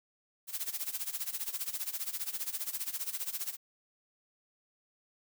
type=noise with tremolo; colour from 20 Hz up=blue; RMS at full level=-34 dBFS; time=0.47-3.57 s; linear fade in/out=50 ms; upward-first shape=sine; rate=15 Hz; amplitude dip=85%; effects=none